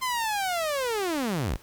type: linear sweep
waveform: sawtooth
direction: down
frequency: 1046.5 to 32.93 Hz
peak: -22 dBFS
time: 0.01-1.57 s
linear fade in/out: 20 ms
effects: pink hiss -53 dBFS RMS until 1.62 s